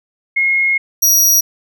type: tone pair in turn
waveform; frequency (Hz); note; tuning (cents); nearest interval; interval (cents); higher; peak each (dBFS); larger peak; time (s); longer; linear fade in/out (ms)
sine / sawtooth; 2156 / 5756; C#7 / F#8; -49 / -49; octave + perfect fourth; 1700; second; -11 / -6; second; 0.36-0.78 / 1.02-1.41; first; 10
effects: none